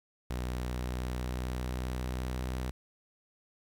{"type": "tone with pitch glide", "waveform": "sawtooth", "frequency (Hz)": [61.74, 63.18], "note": ["B1", "B1"], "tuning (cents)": [0, 40], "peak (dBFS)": -29, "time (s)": [0.3, 2.71], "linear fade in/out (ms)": 5, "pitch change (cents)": 40, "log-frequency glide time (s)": [0.47, 2.57], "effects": ["10-bit"]}